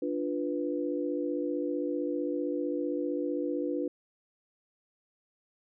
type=chord; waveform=sine; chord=B diminished; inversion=first; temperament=equal; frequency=293.7 / 349.2 / 493.9 Hz; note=D4 / F4 / B4; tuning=0 / 0 / 0 cents; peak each=-32 / -34 / -34 dBFS; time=0.02-3.88 s; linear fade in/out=5 ms; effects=none